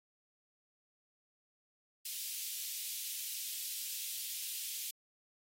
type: high-pass noise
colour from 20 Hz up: white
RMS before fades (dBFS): -41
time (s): 2.05-4.91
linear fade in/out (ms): 5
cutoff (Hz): 2700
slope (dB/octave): 24
effects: AAC 48 kbps